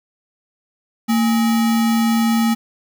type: tone with sample-and-hold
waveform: sine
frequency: 227.4 Hz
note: A#3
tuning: 43 cents flat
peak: -13 dBFS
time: 1.08-2.55 s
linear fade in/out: 20 ms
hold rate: 1050 Hz
effects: none